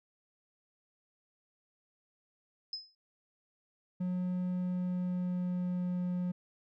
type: tone with exponential decay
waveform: sine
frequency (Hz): 5100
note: D#8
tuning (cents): +42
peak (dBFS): -33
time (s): 2.73-2.95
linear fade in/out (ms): 2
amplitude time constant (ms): 47
type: tone with pitch glide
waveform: triangle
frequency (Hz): 181.1 to 179.23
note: F#3 to F3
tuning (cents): -37 to +45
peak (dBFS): -29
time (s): 4-6.32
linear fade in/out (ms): 10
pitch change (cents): -18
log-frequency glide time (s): 4.46-6.06
effects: none